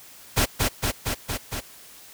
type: noise with echo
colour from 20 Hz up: pink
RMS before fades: -20 dBFS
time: 0.36-0.46 s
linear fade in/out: 20 ms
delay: 230 ms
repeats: 5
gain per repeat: -2 dB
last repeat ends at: 1.61 s
effects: white hiss -47 dBFS RMS until 2.13 s